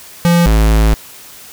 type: tone pair in turn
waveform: square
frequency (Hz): 171.9 / 54.15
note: F3 / A1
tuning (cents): -27 / -27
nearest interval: octave + minor sixth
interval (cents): 2000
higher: first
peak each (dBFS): -8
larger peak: neither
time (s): 0.25-0.46 / 0.46-0.94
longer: second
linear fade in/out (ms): 0
effects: white hiss -36 dBFS RMS until 1.52 s